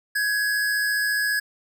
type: tone pair together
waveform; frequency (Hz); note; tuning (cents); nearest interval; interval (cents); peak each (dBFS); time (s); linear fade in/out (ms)
square; 1562 / 1676.6; G6 / G#6; -7 / +16; minor second; 123; -33 / -22; 0.15-1.4; 10
effects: none